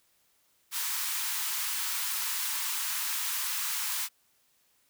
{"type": "high-pass noise", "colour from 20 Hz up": "white", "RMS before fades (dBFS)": -32, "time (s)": [0.71, 4.09], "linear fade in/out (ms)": 50, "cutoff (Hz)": 860, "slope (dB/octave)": 96, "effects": ["white hiss -69 dBFS RMS until 4.89 s"]}